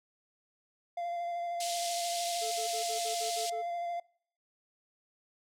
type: tone with vibrato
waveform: triangle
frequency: 692 Hz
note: F5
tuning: 16 cents flat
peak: -31 dBFS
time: 0.97-4 s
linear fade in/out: 5 ms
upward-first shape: square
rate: 13 Hz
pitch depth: 12 cents each way
type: band-pass noise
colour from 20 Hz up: pink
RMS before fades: -38 dBFS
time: 1.6-3.5 s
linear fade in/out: 5 ms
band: 3200 to 9700 Hz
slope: 24 dB/octave
type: tone bursts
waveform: triangle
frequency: 439.8 Hz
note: A4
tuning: 1 cent flat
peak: -37 dBFS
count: 8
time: 2.41-3.626 s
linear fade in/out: 20 ms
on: 110 ms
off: 48 ms
effects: noise-tail reverb RT60 0.6 s tail -25 dB re dry